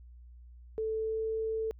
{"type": "tone with pitch glide", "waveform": "sine", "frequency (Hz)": [440, 442.8], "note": ["A4", "A4"], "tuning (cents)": [0, 11], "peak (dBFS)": -30, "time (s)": [0.78, 1.71], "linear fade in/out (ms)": 0, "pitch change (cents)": 11, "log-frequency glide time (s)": [0.94, 1.29], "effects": ["added 60 Hz sine -49 dBFS peak until 1.79 s"]}